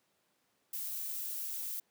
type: noise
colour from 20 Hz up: violet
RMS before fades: -39 dBFS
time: 0.73-1.8 s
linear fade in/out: 5 ms
effects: pink hiss -75 dBFS RMS until 1.9 s + high-pass 200 Hz 12 dB/octave